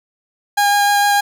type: tone with vibrato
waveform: 30% pulse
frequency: 814 Hz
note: G#5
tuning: 35 cents flat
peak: -9 dBFS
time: 0.57-1.21 s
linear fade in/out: 10 ms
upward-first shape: sine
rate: 6.6 Hz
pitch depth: 9 cents each way
effects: none

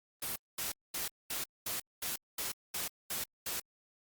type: noise bursts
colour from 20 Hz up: white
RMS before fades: -37 dBFS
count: 10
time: 0.22-3.6 s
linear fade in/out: 5 ms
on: 140 ms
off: 220 ms
effects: Opus 32 kbps

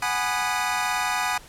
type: chord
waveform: 25% pulse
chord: G# minor seventh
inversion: third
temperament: equal with one note detuned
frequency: 740 / 830.6 / 987.8 / 1227.4 Hz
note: F#5 / G#5 / B5 / D#6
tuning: 0 / 0 / 0 / -24 cents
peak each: -25 dBFS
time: 0.02-1.38 s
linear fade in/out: 5 ms
effects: pink hiss -47 dBFS RMS until 1.48 s + low-pass 12000 Hz 12 dB/octave

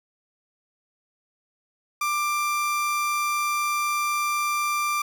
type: tone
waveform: 30% pulse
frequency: 1184 Hz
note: D6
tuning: 14 cents sharp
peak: -20 dBFS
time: 2.01-5.02 s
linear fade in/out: 5 ms
effects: none

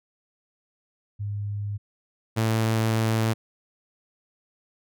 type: tone pair in turn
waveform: sine / sawtooth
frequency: 102.5 / 111.64 Hz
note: G#2 / A2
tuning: -22 / +26 cents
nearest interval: minor second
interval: 148 cents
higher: second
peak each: -27 / -17 dBFS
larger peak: second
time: 1.19-1.78 / 2.36-3.34 s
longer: second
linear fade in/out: 20 ms
effects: none

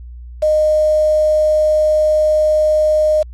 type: tone with quantisation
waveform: sine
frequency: 615 Hz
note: D#5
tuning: 20 cents flat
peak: -10 dBFS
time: 0.42-3.23 s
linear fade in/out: 10 ms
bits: 5
effects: added 60 Hz sine -30 dBFS peak until 3.33 s + low-pass 7000 Hz 12 dB/octave

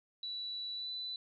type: tone with pitch glide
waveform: sine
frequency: 3944 to 3988 Hz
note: B7 to B7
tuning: -3 to +16 cents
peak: -38 dBFS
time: 0.23-1.16 s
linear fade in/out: 2 ms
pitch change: +19 cents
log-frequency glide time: 0.74-0.9 s
effects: none

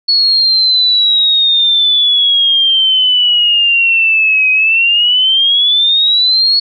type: exponential two-way sweep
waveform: sine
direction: down then up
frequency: 4390 to 2517 to 4390 Hz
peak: -7 dBFS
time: 0.08-6.6 s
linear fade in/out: 10 ms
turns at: 4.51 s
effects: none

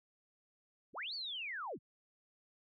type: linear two-way sweep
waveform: sine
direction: up then down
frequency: 73.42 to 4629 to 73.42 Hz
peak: -39 dBFS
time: 0.93-1.79 s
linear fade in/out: 50 ms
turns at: 1.14 s
effects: MP3 48 kbps

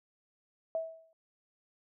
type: tone with exponential decay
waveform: sine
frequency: 650 Hz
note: E5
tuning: 24 cents flat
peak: -28 dBFS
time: 0.75-1.13 s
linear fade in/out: 1 ms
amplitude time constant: 82 ms
effects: none

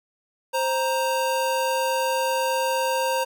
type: tone pair together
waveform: square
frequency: 524.8 / 935 Hz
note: C5 / A#5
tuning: +5 / +5 cents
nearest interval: minor seventh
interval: 1000 cents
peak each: -25 dBFS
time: 0.53-3.25 s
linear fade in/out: 20 ms
effects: none

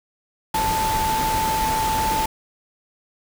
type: tone in noise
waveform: sine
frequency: 880 Hz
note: A5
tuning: in tune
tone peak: -20 dBFS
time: 0.54-2.26 s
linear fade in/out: 5 ms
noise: pink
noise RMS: -26 dBFS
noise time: 0.54-2.26 s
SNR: +3 dB
effects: none

